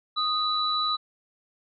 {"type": "tone pair together", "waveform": "sine", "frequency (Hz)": [1244.5, 3951], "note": ["D#6", "B7"], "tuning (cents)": [0, 0], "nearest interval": "octave + minor sixth", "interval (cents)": 2000, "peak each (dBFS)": -26, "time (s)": [0.16, 0.97], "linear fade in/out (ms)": 20, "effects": []}